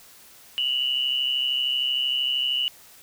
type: tone pair together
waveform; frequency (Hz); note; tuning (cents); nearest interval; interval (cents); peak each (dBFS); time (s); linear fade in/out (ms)
sine; 2827 / 2960; F7 / F#7; +20 / 0; minor second; 80; -27 / -23; 0.58-2.68; 0
effects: white hiss -50 dBFS RMS until 3.02 s